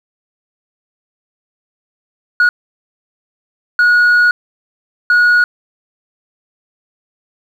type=tone bursts at uneven times; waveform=sine; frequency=1452 Hz; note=F#6; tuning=33 cents flat; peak=-4 dBFS; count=3; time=2.4-2.49 / 3.79-4.31 / 5.1-5.44 s; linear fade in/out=2 ms; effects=tanh soft clip ceiling -6 dBFS + 7-bit